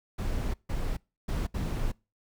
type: noise bursts at uneven times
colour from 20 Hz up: brown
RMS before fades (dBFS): -30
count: 4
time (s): 0.18-0.54 / 0.69-0.97 / 1.28-1.47 / 1.54-1.92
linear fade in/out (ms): 10
effects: noise-tail reverb RT60 0.3 s tail -25 dB re dry